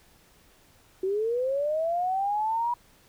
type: linear sweep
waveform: sine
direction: up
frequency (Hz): 369.5 to 970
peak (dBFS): -24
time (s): 1.03-2.74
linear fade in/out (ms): 5
effects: pink hiss -59 dBFS RMS until 3.08 s